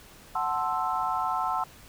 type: chord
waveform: sine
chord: F# half-diminished seventh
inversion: none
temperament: equal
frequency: 740 / 880 / 1046.5 / 1318.5 Hz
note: F#5 / A5 / C6 / E6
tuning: 0 / 0 / 0 / 0 cents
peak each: -31 dBFS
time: 0.35-1.64 s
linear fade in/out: 5 ms
effects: pink hiss -51 dBFS RMS until 1.88 s